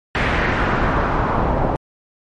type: noise with low-pass filter sweep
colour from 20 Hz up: pink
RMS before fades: -18 dBFS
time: 0.15-1.76 s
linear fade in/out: 0 ms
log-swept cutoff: 2200 to 820 Hz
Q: 1.7
effects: MP3 48 kbps